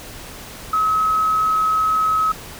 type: tone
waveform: triangle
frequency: 1281 Hz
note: E6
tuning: 50 cents flat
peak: -11 dBFS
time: 0.73-2.32 s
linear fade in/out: 5 ms
effects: tanh soft clip ceiling -13 dBFS + pink hiss -36 dBFS RMS until 2.59 s